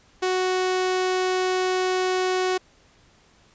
sawtooth tone, 370 Hz, F#4, in tune, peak -17 dBFS, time 0.22-2.58 s, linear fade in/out 10 ms, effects pink hiss -57 dBFS RMS until 3.54 s + resampled to 16000 Hz

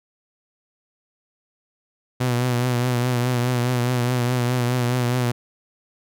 sawtooth tone with vibrato, 123.47 Hz, B2, in tune, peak -15 dBFS, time 2.2-5.32 s, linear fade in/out 10 ms, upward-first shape triangle, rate 4.8 Hz, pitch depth 57 cents each way, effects none

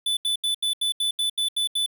square tone bursts, 3490 Hz, A7, 15 cents flat, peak -22 dBFS, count 10, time 0.06-1.862 s, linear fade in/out 5 ms, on 110 ms, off 78 ms, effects none

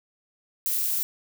violet noise, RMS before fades -26 dBFS, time 0.66-1.03 s, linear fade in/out 0 ms, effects none

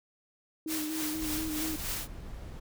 sine tone with vibrato, 311.1 Hz, D#4, in tune, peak -33 dBFS, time 0.66-1.76 s, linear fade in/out 2 ms, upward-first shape square, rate 4.2 Hz, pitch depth 29 cents each way
white noise with tremolo, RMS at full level -34 dBFS, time 0.67-2.08 s, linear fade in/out 50 ms, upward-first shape triangle, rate 3.4 Hz, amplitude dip 65%
brown noise, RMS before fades -42 dBFS, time 1.14-2.6 s, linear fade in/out 10 ms
effects none

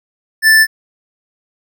square tone, 1761 Hz, A6, 1 cent sharp, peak -6 dBFS, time 0.42-0.67 s, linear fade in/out 50 ms, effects none

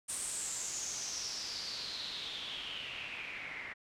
white noise with low-pass filter sweep, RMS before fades -41 dBFS, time 0.08-3.74 s, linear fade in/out 20 ms, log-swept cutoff 9000 to 2000 Hz, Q 6.2, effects none

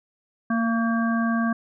harmonic tone with a mistuned harmonic, 227.8 Hz, A#3, 40 cents flat, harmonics 1 / 3 / 5 / 7, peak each -21 / -31 / -30 / -30 dBFS, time 0.5-1.53 s, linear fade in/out 5 ms, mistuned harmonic 1, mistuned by +18 cents, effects none

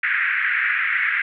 white band-pass noise, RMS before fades -21 dBFS, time 0.03-1.22 s, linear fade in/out 5 ms, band 1500 to 2200 Hz, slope 48 dB/octave, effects none

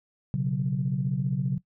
sine chord, B suspended second, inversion none, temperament equal, 123.47 / 138.59 / 185 Hz, B2 / C#3 / F#3, 0 / 0 / 0 cents, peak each -31 / -26 / -29 dBFS, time 0.34-1.58 s, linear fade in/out 0 ms, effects noise-tail reverb RT60 0.1 s tail -19 dB re dry + tanh soft clip ceiling -15 dBFS

